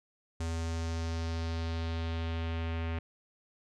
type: tone with low-pass filter sweep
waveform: square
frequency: 82.41 Hz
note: E2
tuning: in tune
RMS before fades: -34 dBFS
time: 0.4-2.99 s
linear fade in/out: 5 ms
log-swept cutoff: 7600 to 2500 Hz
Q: 1.9
effects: none